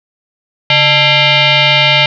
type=tone with frequency modulation; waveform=sine; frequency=141.3 Hz; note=C#3; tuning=34 cents sharp; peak=-6 dBFS; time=0.7-2.06 s; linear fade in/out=2 ms; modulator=745 Hz; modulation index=4.7; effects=none